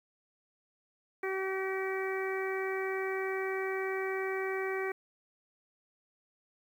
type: harmonic tone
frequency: 382.4 Hz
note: G4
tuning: 43 cents flat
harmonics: 1 / 2 / 3 / 4 / 5 / 6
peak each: -33 / -42 / -43 / -43 / -40 / -42 dBFS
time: 1.23-4.92 s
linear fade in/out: 5 ms
effects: 10-bit